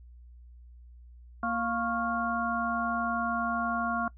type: harmonic tone with a mistuned harmonic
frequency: 233.1 Hz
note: A#3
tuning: in tune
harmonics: 1 / 3 / 5 / 6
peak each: -33 / -33 / -33 / -33 dBFS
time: 1.43-4.08 s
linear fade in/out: 2 ms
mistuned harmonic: 5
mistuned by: -97 cents
effects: noise-tail reverb RT60 0.1 s tail -21 dB re dry + added 60 Hz sine -48 dBFS peak until 4.17 s